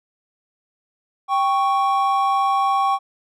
triangle tone pair together, 785.7 / 1108.7 Hz, G5 / C#6, +4 / 0 cents, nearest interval tritone, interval 596 cents, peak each -17 dBFS, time 1.28-2.99 s, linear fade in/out 50 ms, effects none

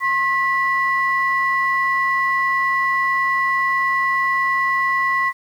sine tone pair together, 1072.2 / 1963 Hz, C6 / B6, +42 / -11 cents, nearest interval minor seventh, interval 1047 cents, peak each -18 dBFS, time 0-5.33 s, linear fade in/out 50 ms, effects tanh soft clip ceiling -9 dBFS + 8-bit

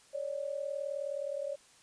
sine tone pair together, 554.4 / 593.8 Hz, C#5 / D5, 0 / +19 cents, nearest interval minor second, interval 119 cents, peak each -36 / -38 dBFS, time 0.13-1.56 s, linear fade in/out 20 ms, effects white hiss -61 dBFS RMS until 1.82 s + resampled to 22050 Hz

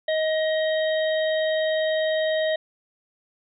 harmonic tone, 629 Hz, D#5, 19 cents sharp, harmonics 1 / 3 / 5 / 6, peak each -21 / -30 / -36 / -34 dBFS, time 0.08-2.56 s, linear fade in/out 5 ms, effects none

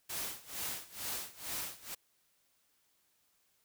white noise with tremolo, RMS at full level -38 dBFS, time 0.09-1.95 s, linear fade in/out 10 ms, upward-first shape sine, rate 2.2 Hz, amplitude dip 90%, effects white hiss -74 dBFS RMS until 3.64 s

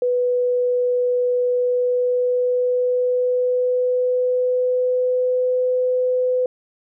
sine tone with pitch glide, 493.9 to 504.3 Hz, B4 to B4, 0 to +36 cents, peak -16 dBFS, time 0.02-6.46 s, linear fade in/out 2 ms, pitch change +36 cents, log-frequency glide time 1.48-5.62 s, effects none

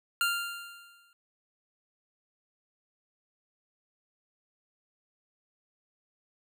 25% pulse tone with exponential decay, 1394 Hz, F6, 4 cents flat, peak -20 dBFS, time 0.21-1.13 s, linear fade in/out 1 ms, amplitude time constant 200 ms, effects none

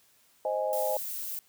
sine chord, Ab major, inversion first, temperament equal, 523.3 / 622.3 / 830.6 Hz, C5 / Eb5 / Ab5, 0 / 0 / 0 cents, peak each -31 / -30 / -33 dBFS, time 0.45-0.97 s, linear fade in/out 2 ms
violet noise, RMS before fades -36 dBFS, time 0.73-1.39 s, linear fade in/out 0 ms
effects white hiss -64 dBFS RMS until 1.48 s + high-pass 60 Hz 12 dB/octave

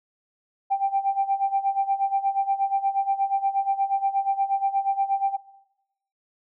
sine tone with tremolo, 786 Hz, G5, 4 cents sharp, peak -17 dBFS, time 0.7-5.37 s, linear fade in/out 20 ms, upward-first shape sine, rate 8.4 Hz, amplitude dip 85%, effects noise-tail reverb RT60 0.9 s tail -19 dB re dry + tanh soft clip ceiling -13 dBFS

